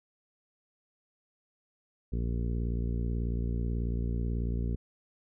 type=harmonic tone; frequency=58.27 Hz; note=A#1; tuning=in tune; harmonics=1 / 2 / 3 / 4 / 5 / 6 / 7 / 8; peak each=-30 / -35 / -39 / -40 / -47 / -48 / -46 / -51 dBFS; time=2.12-4.76 s; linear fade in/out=10 ms; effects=none